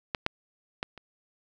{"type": "clicks", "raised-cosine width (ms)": 0.3, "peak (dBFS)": [-12, -9, -14, -29], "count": 4, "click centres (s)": [0.148, 0.264, 0.829, 0.977], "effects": []}